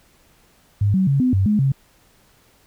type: tone with pitch steps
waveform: sine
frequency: 101.8 / 189 / 138.7 / 253.5 / 96.3 / 210.3 / 135.9 Hz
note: G#2 / F#3 / C#3 / B3 / G2 / G#3 / C#3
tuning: -34 / +37 / +1 / +45 / -30 / +22 / -34 cents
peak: -14 dBFS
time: 0.81-1.72 s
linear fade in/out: 5 ms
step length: 130 ms
effects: pink hiss -56 dBFS RMS until 2.66 s